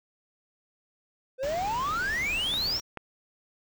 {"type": "exponential sweep", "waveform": "triangle", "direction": "up", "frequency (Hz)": [501, 5740], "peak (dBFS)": -25, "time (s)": [1.38, 2.81], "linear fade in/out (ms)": 50}
{"type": "band-stop noise", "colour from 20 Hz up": "pink", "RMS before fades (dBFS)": -39, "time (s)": [1.43, 2.8], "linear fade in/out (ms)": 0, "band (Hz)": [7900, 14000], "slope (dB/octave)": 96}
{"type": "clicks", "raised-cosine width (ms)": 0.5, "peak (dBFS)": -21, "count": 2, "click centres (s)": [2.539, 2.973]}
{"effects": []}